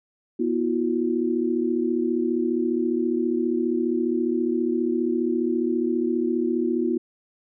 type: tone cluster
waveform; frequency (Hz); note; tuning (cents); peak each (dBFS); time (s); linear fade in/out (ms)
sine; 242.7 / 327.2 / 362; B3 / E4 / F#4; -30 / -13 / -38; -25; 0.39-6.98; 10
effects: none